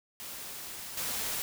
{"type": "noise with level steps", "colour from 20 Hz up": "white", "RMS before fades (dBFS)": [-42, -34], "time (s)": [0.2, 1.42], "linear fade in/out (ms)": 0, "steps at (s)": 0.97, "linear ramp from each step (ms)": 5, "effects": []}